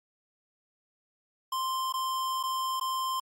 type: tone with dropouts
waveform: square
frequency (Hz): 1046.5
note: C6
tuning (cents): 0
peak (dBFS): -29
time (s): 1.52-3.2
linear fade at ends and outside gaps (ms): 5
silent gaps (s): 1.925-1.938 / 2.43-2.435 / 2.799-2.81
effects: MP3 64 kbps